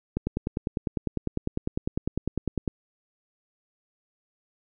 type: click train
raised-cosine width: 3 ms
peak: -13 dBFS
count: 26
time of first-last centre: 0.17-2.678 s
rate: 9.97 Hz
effects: none